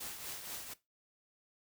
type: noise with tremolo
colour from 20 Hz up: white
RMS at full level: -42 dBFS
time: 0-0.74 s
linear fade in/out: 10 ms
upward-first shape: triangle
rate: 4.2 Hz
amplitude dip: 55%
effects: noise-tail reverb RT60 0.2 s tail -17 dB re dry